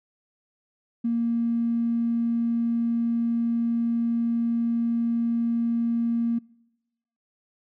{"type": "tone with tanh clipping", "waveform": "triangle", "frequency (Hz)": 233.1, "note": "A#3", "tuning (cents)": 0, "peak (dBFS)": -21, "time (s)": [1.04, 6.39], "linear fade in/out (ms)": 10, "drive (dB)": 2, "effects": ["noise-tail reverb RT60 1.0 s tail -26 dB re dry"]}